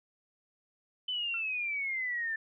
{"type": "exponential sweep", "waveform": "sine", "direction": "down", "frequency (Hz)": [3044, 1761], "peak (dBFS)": -31, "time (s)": [1.08, 2.36], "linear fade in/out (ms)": 5}
{"type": "tone with exponential decay", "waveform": "sine", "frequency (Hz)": 1373, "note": "F6", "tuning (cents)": -30, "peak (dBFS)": -40, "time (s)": [1.34, 1.47], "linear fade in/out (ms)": 1, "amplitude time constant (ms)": 28}
{"effects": []}